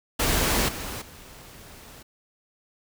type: noise with level steps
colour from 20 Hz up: pink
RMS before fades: -23 / -34 / -46 dBFS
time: 0.19-2.03 s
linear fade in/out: 10 ms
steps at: 0.68 / 1.01 s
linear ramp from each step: 10 ms
effects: none